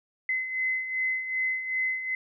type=beating tone pair; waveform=sine; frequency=2041 / 2043.6 Hz; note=C7 / C7; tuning=-44 / -41 cents; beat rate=2.6 Hz; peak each=-34 / -27 dBFS; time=0.29-2.15 s; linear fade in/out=2 ms; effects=none